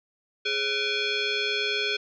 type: tone with frequency modulation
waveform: sine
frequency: 416.4 Hz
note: G#4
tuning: 5 cents sharp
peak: -24 dBFS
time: 0.45-1.97 s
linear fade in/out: 10 ms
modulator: 961 Hz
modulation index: 4.1
effects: none